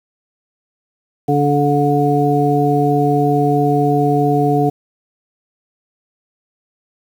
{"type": "harmonic tone", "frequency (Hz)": 144.6, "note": "D3", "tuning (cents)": -27, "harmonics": [1, 2, 3, 5], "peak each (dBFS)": [-17, -17, -17, -17], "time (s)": [1.28, 4.7], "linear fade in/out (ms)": 10, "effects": ["7-bit"]}